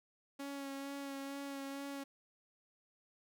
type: tone with vibrato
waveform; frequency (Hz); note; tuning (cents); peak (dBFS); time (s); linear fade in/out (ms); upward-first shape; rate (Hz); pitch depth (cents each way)
sawtooth; 277.2; C#4; 0; -38; 0.39-2.04; 10; sine; 2.2; 19
effects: none